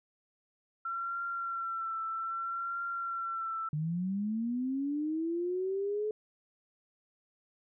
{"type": "tone with vibrato", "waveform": "sine", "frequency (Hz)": 1355, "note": "E6", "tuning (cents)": 47, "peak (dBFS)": -33, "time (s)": [0.85, 3.69], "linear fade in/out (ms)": 5, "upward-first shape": "triangle", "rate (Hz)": 0.63, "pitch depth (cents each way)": 36}
{"type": "linear sweep", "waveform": "sine", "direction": "up", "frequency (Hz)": [146.83, 431.6], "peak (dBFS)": -30, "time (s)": [3.73, 6.11], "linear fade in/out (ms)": 2}
{"effects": []}